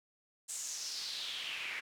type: noise with band-pass filter sweep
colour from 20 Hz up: pink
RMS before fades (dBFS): -41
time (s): 0.48-1.81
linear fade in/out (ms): 20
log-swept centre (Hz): 8000 to 2100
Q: 4.1
effects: none